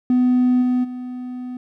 triangle tone with level steps, 250 Hz, B3, 21 cents sharp, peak -10 / -13 / -25 dBFS, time 0.1-1.57 s, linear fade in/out 2 ms, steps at 0.61 / 0.83 s, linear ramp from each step 20 ms, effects tanh soft clip ceiling -8 dBFS

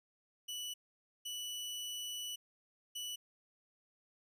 sawtooth tone bursts at uneven times, 2960 Hz, F#7, in tune, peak -37 dBFS, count 3, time 0.48-0.74 / 1.25-2.36 / 2.95-3.16 s, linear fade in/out 10 ms, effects resampled to 32000 Hz

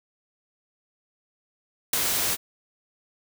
white noise with ADSR envelope, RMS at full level -19 dBFS, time 1.93-2.37 s, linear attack 4 ms, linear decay 9 ms, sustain -6 dB, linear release 39 ms, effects none

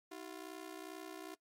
sawtooth ring-modulated tone, 348.5 Hz, F4, 4 cents flat, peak -39 dBFS, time 0.11-1.35 s, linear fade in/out 10 ms, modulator 31.2 Hz, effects noise-tail reverb RT60 0.1 s tail -19 dB re dry + MP3 64 kbps

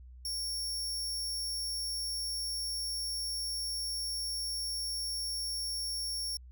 sawtooth tone, 5490 Hz, F8, 31 cents flat, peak -31 dBFS, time 0.25-6.37 s, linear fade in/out 2 ms, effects added 62 Hz sine -48 dBFS peak until 6.51 s

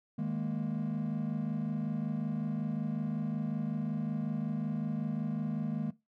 triangle chord, D# suspended fourth, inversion none, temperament equal, 155.56 / 207.7 / 233.1 Hz, D#3 / G#3 / A#3, 0 / 0 / 0 cents, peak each -33 dBFS, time 0.18-5.91 s, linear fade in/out 10 ms, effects noise-tail reverb RT60 0.2 s tail -18 dB re dry + tanh soft clip ceiling -24 dBFS

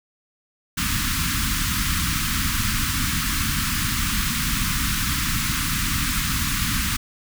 pink band-stop noise, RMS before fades -23 dBFS, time 0.77-6.97 s, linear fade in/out 10 ms, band 280 to 1100 Hz, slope 48 dB/octave, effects none

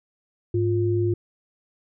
sine tone pair together, 104.6 / 350.8 Hz, G#2 / F4, +13 / +8 cents, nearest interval octave + major sixth, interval 2095 cents, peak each -22 dBFS, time 0.54-1.14 s, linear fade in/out 5 ms, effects none

